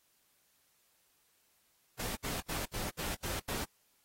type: noise bursts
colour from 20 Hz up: pink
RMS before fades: -38 dBFS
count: 7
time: 1.99-3.648 s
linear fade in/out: 10 ms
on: 170 ms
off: 78 ms
effects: white hiss -72 dBFS RMS until 4.04 s + AAC 48 kbps